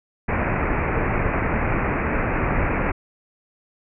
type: low-pass noise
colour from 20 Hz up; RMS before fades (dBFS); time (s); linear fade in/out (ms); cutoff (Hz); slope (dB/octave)
pink; -22; 0.28-2.92; 10; 2500; 96
effects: none